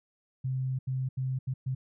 sine tone bursts at uneven times, 130.5 Hz, C3, 4 cents flat, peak -28 dBFS, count 5, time 0.44-0.79 / 0.87-1.09 / 1.17-1.39 / 1.47-1.54 / 1.66-1.75 s, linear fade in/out 10 ms, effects none

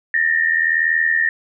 sine tone pair together, 1788.9 / 1870 Hz, A6 / A#6, +28 / +5 cents, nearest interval minor second, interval 77 cents, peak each -17 dBFS, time 0.14-1.29 s, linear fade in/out 2 ms, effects none

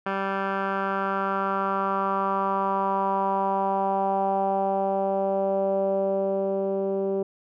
10% pulse tone with low-pass filter sweep, 194.8 Hz, G3, 11 cents flat, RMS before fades -25 dBFS, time 0.06-7.23 s, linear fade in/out 5 ms, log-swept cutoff 1800 to 450 Hz, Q 3.7, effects none

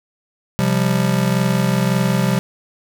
square chord, C suspended fourth, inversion none, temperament just, 130.81 / 174.42 / 196.22 Hz, C3 / F3 / G3, 0 / -2 / +2 cents, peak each -20 dBFS, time 0.59-2.39 s, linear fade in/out 0 ms, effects none

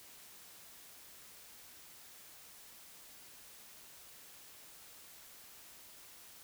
silence, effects white hiss -56 dBFS RMS until 6.43 s

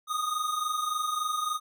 square tone pair together, 1221 / 1244.5 Hz, D#6 / D#6, -33 / 0 cents, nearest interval unison, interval 33 cents, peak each -34 / -30 dBFS, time 0.07-1.6 s, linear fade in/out 50 ms, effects none

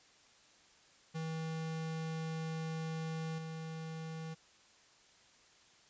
square tone with level steps, 160.7 Hz, E3, 44 cents flat, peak -38 / -42 dBFS, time 1.14-4.35 s, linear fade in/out 20 ms, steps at 3.38 s, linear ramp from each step 5 ms, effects white hiss -64 dBFS RMS until 5.89 s + resampled to 16000 Hz

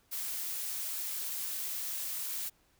blue noise, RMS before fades -37 dBFS, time 0.11-2.5 s, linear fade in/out 20 ms, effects pink hiss -69 dBFS RMS until 2.79 s

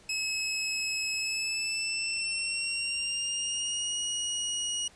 20% pulse tone with pitch glide, 2578 to 2894 Hz, E7 to F#7, -39 to -39 cents, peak -24 dBFS, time 0.09-4.88 s, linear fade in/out 5 ms, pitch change +200 cents, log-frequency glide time 1.14-4.01 s, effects pink hiss -57 dBFS RMS until 4.95 s + resampled to 22050 Hz

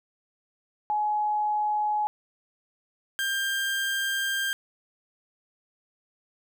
sine / 30% pulse tone pair in turn, 843 / 1591.4 Hz, G#5 / G6, +26 / +26 cents, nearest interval major seventh, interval 1100 cents, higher second, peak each -23 dBFS, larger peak neither, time 0.9-2.07 / 3.19-4.53 s, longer second, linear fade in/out 0 ms, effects none

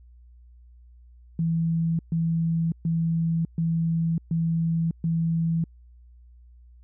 sine tone bursts, 164.81 Hz, E3, in tune, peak -21 dBFS, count 6, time 1.39-5.64 s, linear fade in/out 2 ms, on 600 ms, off 130 ms, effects added 60 Hz sine -48 dBFS peak until 6.83 s

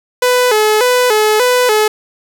sawtooth tone with vibrato, 461.6 Hz, A#4, 17 cents flat, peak -5 dBFS, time 0.22-1.88 s, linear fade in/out 5 ms, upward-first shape square, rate 1.7 Hz, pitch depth 130 cents each way, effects none

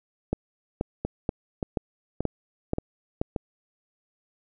two click trains, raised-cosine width 2 ms, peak -14 / -11 dBFS, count 5 / 7, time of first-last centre 1.05-3.362 / 0.33-3.215 s, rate 1.73 / 2.08 Hz, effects none

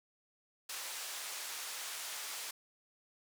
white band-pass noise, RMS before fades -43 dBFS, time 0.69-2.51 s, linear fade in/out 5 ms, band 680 to 9500 Hz, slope 12 dB/octave, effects none

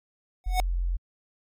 square tone with exponential growth, 737 Hz, F#5, 7 cents flat, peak -20 dBFS, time 0.44-0.6 s, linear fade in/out 0 ms, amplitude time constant 33 ms
sine tone, 43.93 Hz, F1, 11 cents sharp, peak -24 dBFS, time 0.46-0.97 s, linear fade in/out 10 ms
effects AAC 64 kbps

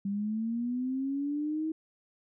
sine linear sweep, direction up, 196 to 320 Hz, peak -29 dBFS, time 0.05-1.72 s, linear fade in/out 5 ms, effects none

